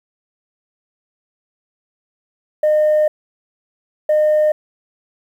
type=tone bursts at uneven times; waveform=sine; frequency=610 Hz; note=D#5; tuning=34 cents flat; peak=-9 dBFS; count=2; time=2.63-3.08 / 4.09-4.52 s; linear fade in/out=5 ms; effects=tanh soft clip ceiling -9 dBFS + 8-bit